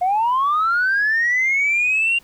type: linear sweep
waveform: sine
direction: up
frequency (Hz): 702 to 2796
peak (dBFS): -14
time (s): 0.01-2.19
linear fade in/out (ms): 10
effects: tanh soft clip ceiling -12 dBFS + pink hiss -52 dBFS RMS until 2.23 s